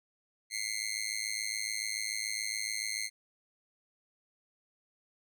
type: tone with amplitude modulation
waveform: 15% pulse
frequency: 2113 Hz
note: C7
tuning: 16 cents sharp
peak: -23 dBFS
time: 0.5-3.1 s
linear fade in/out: 50 ms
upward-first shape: sine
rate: 107 Hz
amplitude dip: 100%
effects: none